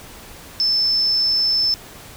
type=tone; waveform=sine; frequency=5274 Hz; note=E8; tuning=in tune; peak=-15 dBFS; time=0.6-1.74 s; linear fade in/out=0 ms; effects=pink hiss -40 dBFS RMS until 2.16 s